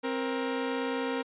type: tone pair together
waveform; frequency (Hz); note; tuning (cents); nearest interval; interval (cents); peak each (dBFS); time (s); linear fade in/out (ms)
sawtooth; 264.5 / 470; C4 / A#4; +19 / +14; minor seventh; 995; -28; 0.03-1.23; 20
effects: resampled to 8000 Hz